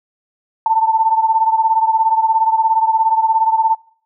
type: beating tone pair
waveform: sine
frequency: 887 / 904 Hz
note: A5 / A5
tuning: +14 / +47 cents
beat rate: 17 Hz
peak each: -13 / -16 dBFS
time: 0.66-3.75 s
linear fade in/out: 2 ms
effects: noise-tail reverb RT60 0.5 s tail -21 dB re dry